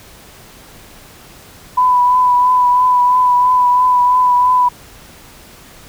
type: tone with vibrato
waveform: sine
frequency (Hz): 994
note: B5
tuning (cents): +11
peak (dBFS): -8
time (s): 1.77-4.69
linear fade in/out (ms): 10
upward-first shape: triangle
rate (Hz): 3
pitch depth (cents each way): 26
effects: pink hiss -40 dBFS RMS until 5.88 s